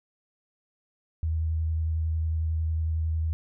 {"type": "tone with vibrato", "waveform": "sine", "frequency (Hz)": 80.1, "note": "E2", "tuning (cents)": -49, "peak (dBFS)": -24, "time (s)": [1.23, 3.33], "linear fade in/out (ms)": 0, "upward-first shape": "square", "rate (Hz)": 11, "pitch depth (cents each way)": 13, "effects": []}